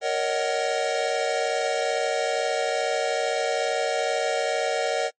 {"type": "chord", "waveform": "square", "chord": "D# minor seventh", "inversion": "second", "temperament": "just", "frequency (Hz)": [466.7, 560, 622.3, 746.7], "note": ["A#4", "C#5", "D#5", "F#5"], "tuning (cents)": [2, 18, 0, 16], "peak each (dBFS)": -29, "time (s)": [0.01, 5.11], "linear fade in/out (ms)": 50, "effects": ["noise-tail reverb RT60 0.1 s tail -26 dB re dry", "MP3 32 kbps"]}